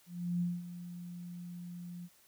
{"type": "tone with ADSR envelope", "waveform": "sine", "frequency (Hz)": 175.2, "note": "F3", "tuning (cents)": 6, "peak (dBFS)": -29, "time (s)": [0.06, 2.09], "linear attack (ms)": 350, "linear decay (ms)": 210, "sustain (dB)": -13, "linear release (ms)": 46, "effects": ["white hiss -65 dBFS RMS until 2.27 s"]}